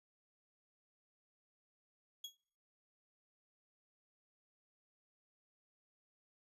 35% pulse tone with exponential decay, 3322 Hz, G#7, in tune, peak -39 dBFS, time 2.24-2.36 s, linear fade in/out 5 ms, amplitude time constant 24 ms, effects noise-tail reverb RT60 0.5 s tail -20 dB re dry + resampled to 32000 Hz

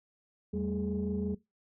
sine tone cluster, 83.8 / 195.6 / 221.4 / 418.6 Hz, E2 / G3 / A3 / G#4, +29 / -4 / +11 / +14 cents, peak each -38 / -32 / -38 / -36 dBFS, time 0.53-1.35 s, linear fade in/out 10 ms, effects noise-tail reverb RT60 0.2 s tail -21 dB re dry + tanh soft clip ceiling -23 dBFS

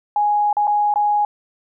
sine tone with dropouts, 830.6 Hz, G#5, in tune, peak -14 dBFS, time 0.16-1.25 s, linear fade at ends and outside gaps 2 ms, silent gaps 0.529-0.568 / 0.671-0.677 / 0.94-0.958 s, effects none

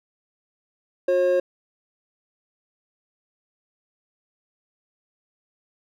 triangle tone pair together, 359.3 / 540 Hz, F4 / C#5, +49 / -45 cents, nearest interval perfect fifth, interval 706 cents, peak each -22 / -16 dBFS, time 1.08-1.4 s, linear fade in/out 5 ms, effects none

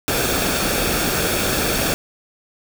pink noise with comb filter, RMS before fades -20 dBFS, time 0.08-1.94 s, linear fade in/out 0 ms, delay 1 ms, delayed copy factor -0.5, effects none

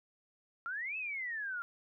sine exponential two-way sweep, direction up then down, 1348 to 2637 to 1375 Hz, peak -36 dBFS, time 0.66-1.62 s, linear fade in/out 0 ms, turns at 0.97 s, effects none

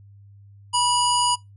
harmonic tone with a mistuned harmonic, 973 Hz, B5, 26 cents flat, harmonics 1 / 3 / 5 / 7 / 9 / 10, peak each -20 / -25 / -27 / -28 / -30 / -30 dBFS, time 0.73-1.36 s, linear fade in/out 20 ms, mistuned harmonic 7, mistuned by +21 cents, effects noise-tail reverb RT60 0.2 s tail -25 dB re dry + added 100 Hz sine -45 dBFS peak until 1.56 s

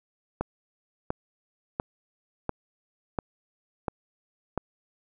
click train, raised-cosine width 1 ms, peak -13 dBFS, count 7, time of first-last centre 0.41-4.577 s, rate 1.44 Hz, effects none

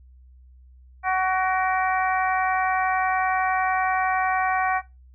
harmonic tone with a mistuned harmonic, 374.1 Hz, F#4, 19 cents sharp, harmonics 2 / 3 / 4 / 5 / 6, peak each -22 / -26 / -28 / -30 / -32 dBFS, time 1.03-4.82 s, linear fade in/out 50 ms, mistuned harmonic 6, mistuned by +54 cents, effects noise-tail reverb RT60 0.2 s tail -17 dB re dry + added 63 Hz sine -47 dBFS peak until 5.14 s

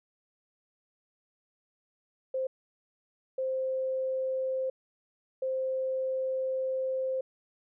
sine tone bursts at uneven times, 523.3 Hz, C5, in tune, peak -28 dBFS, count 3, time 2.34-2.47 / 3.38-4.7 / 5.42-7.21 s, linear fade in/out 5 ms, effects none

